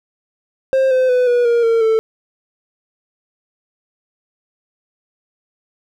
triangle tone with pitch steps, 530 / 514.6 / 499.7 / 485.2 / 471.1 / 457.4 / 444.1 Hz, C5 / C5 / B4 / B4 / A#4 / A#4 / A4, +22 / -29 / +20 / -31 / +18 / -33 / +16 cents, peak -9 dBFS, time 0.73-1.99 s, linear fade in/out 0 ms, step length 180 ms, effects none

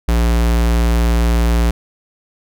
square tone, 58.1 Hz, A#1, 5 cents flat, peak -12 dBFS, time 0.08-1.71 s, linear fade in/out 5 ms, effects none

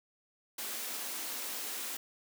white high-pass noise, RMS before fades -39 dBFS, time 0.58-1.97 s, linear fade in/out 5 ms, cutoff 210 Hz, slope 96 dB/octave, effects none

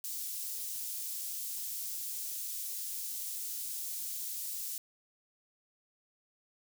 white high-pass noise, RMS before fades -39 dBFS, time 0.04-4.78 s, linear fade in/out 2 ms, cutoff 5900 Hz, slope 12 dB/octave, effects none

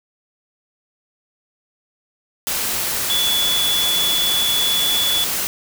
sine tone in noise, 3429 Hz, A7, 45 cents flat, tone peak -17 dBFS, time 3.1-5.24 s, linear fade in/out 0 ms, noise white, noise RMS -22 dBFS, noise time 2.47-5.47 s, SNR +2 dB, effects none

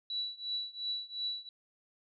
sine tone with tremolo, 3936 Hz, B7, 7 cents flat, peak -31 dBFS, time 0.1-1.49 s, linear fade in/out 2 ms, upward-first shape triangle, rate 2.8 Hz, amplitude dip 95%, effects none

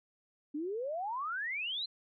sine exponential sweep, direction up, 282.7 to 4186 Hz, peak -34 dBFS, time 0.54-1.86 s, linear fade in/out 10 ms, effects none

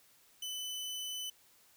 sawtooth tone, 3008 Hz, F#7, 28 cents sharp, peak -35 dBFS, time 0.42-1.3 s, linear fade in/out 5 ms, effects white hiss -65 dBFS RMS until 1.76 s

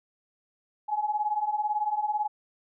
sine beating tone pair, 830.6 / 848.6 Hz, G#5 / G#5, 0 / +37 cents, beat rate 18 Hz, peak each -30 / -27 dBFS, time 0.88-2.28 s, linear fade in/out 20 ms, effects none

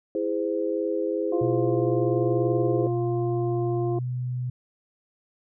sine chord, E augmented, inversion none, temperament just, 329.6 / 412 / 515 Hz, E4 / G#4 / B#4, 0 / -14 / -28 cents, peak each -28 dBFS, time 0.15-2.87 s, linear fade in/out 2 ms
harmonic tone, 350.3 Hz, F4, 5 cents sharp, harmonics 1 / 2 / 3, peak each -25 / -34 / -43 dBFS, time 1.32-3.99 s, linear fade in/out 5 ms
sine tone with pitch glide, 123.47 to 124.98 Hz, B2 to B2, 0 to +21 cents, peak -26 dBFS, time 1.41-4.5 s, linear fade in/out 5 ms, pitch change +21 cents, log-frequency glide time 3.7-4.09 s
effects none

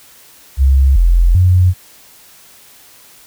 sine tone with pitch steps, 67.1 / 43.1 / 90.9 Hz, C2 / F1 / F#2, +44 / -22 / -30 cents, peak -6 dBFS, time 0.57-1.74 s, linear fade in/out 50 ms, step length 390 ms, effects white hiss -43 dBFS RMS until 3.26 s

